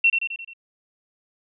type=tone with echo; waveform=sine; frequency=2716 Hz; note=F7; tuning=49 cents flat; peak=-13 dBFS; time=0.04-0.1 s; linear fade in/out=5 ms; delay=87 ms; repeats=5; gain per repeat=-5 dB; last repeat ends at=0.535 s; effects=none